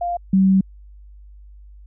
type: tone pair in turn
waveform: sine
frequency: 698.5 / 191.31 Hz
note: F5 / G3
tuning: 0 / -42 cents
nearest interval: octave + minor seventh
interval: 2242 cents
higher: first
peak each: -20 / -11 dBFS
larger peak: second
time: 0.01-0.17 / 0.33-0.61 s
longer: second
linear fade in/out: 5 ms
effects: added 50 Hz sine -40 dBFS peak until 1.86 s